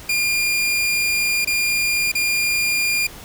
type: tone with dropouts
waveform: sawtooth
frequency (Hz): 2408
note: D7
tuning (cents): +43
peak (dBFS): -14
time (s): 0.09-3.07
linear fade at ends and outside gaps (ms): 5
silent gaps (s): 1.448-1.472 / 2.118-2.151
effects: pink hiss -39 dBFS RMS until 3.24 s